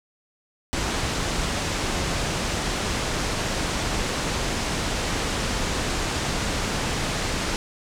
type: low-pass noise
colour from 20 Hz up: pink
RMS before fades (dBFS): -26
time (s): 0.73-7.56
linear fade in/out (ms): 0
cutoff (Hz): 8200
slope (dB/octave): 24
effects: none